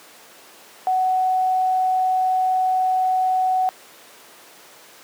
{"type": "tone", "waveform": "sine", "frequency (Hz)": 746, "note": "F#5", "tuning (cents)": 14, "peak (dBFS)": -16, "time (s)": [0.87, 3.69], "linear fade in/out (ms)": 0, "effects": ["pink hiss -45 dBFS RMS until 5.03 s", "high-pass 400 Hz 12 dB/octave"]}